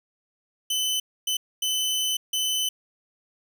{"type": "tone bursts at uneven times", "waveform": "sawtooth", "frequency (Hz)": 3030, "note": "F#7", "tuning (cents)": 40, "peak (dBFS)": -20, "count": 4, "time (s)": [[0.7, 1], [1.27, 1.37], [1.62, 2.17], [2.33, 2.69]], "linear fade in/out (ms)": 5, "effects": []}